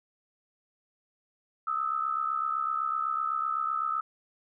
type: tone pair together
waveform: sine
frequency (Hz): 1244.5 / 1312.4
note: D#6 / E6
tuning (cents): 0 / -8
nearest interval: minor second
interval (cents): 92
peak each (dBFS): -31 / -29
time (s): 1.67-4.01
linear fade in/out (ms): 5
effects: none